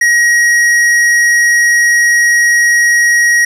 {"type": "tone with hard clipping", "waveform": "sine", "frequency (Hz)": 1895, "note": "A#6", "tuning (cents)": 28, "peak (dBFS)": -8, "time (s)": [0.01, 3.45], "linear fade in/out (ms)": 5, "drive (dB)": 10, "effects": []}